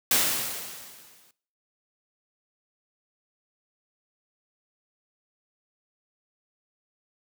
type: noise with exponential decay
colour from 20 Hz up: white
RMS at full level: -20 dBFS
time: 0.11-1.31 s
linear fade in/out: 2 ms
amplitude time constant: 260 ms
effects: noise-tail reverb RT60 0.5 s tail -20 dB re dry + high-pass 100 Hz 12 dB/octave